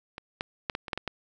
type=clicks; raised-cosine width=0.3 ms; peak=-22 / -14 / -12 / -14 / -22 / -12 / -16 / -15 dBFS; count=8; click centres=0.181 / 0.409 / 0.698 / 0.751 / 0.882 / 0.932 / 0.976 / 1.077 s; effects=none